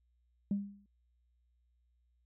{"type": "tone with exponential decay", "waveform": "sine", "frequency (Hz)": 200.9, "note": "G3", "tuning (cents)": 43, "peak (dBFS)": -26, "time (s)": [0.51, 0.86], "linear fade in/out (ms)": 2, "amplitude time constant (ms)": 76, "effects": ["tanh soft clip ceiling -25 dBFS", "added 60 Hz sine -70 dBFS peak until 2.25 s"]}